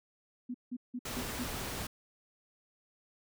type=tone bursts; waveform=sine; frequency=246.9 Hz; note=B3; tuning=in tune; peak=-35 dBFS; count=5; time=0.49-1.44 s; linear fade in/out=10 ms; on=54 ms; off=170 ms
type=noise; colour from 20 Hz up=pink; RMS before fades=-39 dBFS; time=1.05-1.87 s; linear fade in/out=5 ms
effects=none